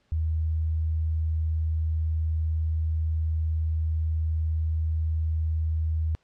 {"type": "tone", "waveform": "sine", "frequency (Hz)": 79.5, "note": "D#2", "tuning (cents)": 38, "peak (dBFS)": -23, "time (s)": [0.12, 6.15], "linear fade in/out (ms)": 0, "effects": ["pink hiss -68 dBFS RMS until 6.23 s", "low-pass 5000 Hz 12 dB/octave"]}